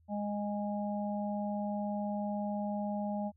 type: harmonic tone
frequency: 206 Hz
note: G#3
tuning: 14 cents flat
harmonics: 1 / 3 / 4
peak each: -34 / -39 / -40 dBFS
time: 0.08-3.32 s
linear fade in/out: 50 ms
effects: added 82 Hz sine -63 dBFS peak until 3.36 s